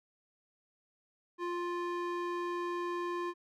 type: tone with band-pass filter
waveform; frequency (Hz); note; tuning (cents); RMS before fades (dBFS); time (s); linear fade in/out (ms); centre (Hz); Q
square; 349.8; F4; +3; -36; 1.38-3.34; 50; 880; 1
effects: none